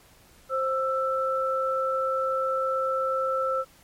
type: tone pair together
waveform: sine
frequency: 527 / 1328 Hz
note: C5 / E6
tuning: +12 / +12 cents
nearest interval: octave + major third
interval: 1600 cents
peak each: -26 dBFS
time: 0.49-3.65 s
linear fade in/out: 50 ms
effects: pink hiss -56 dBFS RMS until 3.83 s + MP3 64 kbps